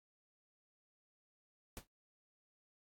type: noise with exponential decay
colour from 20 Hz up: pink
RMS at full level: -43 dBFS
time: 1.77-1.87 s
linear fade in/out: 0 ms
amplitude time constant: 20 ms
effects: AAC 64 kbps